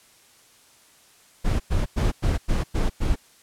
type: noise bursts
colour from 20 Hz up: brown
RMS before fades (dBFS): -21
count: 7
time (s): 1.44-3.16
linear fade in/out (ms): 20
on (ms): 160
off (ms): 100
effects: white hiss -55 dBFS RMS until 3.42 s + low-pass 11000 Hz 12 dB/octave